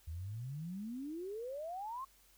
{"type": "exponential sweep", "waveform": "sine", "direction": "up", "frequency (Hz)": [75.6, 1100], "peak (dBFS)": -40, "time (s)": [0.07, 2.05], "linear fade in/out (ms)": 10, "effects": ["added 47 Hz sine -70 dBFS peak until 2.37 s", "white hiss -67 dBFS RMS until 2.37 s"]}